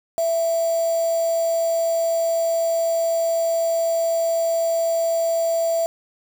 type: tone with quantisation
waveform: sine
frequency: 664 Hz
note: E5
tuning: 12 cents sharp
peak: -18 dBFS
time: 0.18-5.86 s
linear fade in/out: 0 ms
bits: 5
effects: none